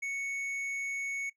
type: tone with tanh clipping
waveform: sine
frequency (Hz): 2217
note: C#7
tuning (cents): 0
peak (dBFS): -34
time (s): 0.02-1.3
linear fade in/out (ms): 10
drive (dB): 7
effects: noise-tail reverb RT60 0.1 s tail -18 dB re dry